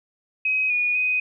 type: tone with pitch steps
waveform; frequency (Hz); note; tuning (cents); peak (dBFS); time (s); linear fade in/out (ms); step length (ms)
sine; 2532 / 2454 / 2501; D#7 / D#7 / D#7; +30 / -25 / +8; -19; 0.45-1.2; 5; 250
effects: none